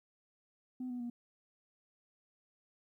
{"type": "tone with pitch steps", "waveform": "sine", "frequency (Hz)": [253.5, 246.4, 239.5], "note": ["B3", "B3", "A#3"], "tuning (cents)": [45, -4, 47], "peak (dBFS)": -36, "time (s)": [0.8, 1.1], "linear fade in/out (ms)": 5, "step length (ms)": 100, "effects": ["tanh soft clip ceiling -35 dBFS", "13-bit"]}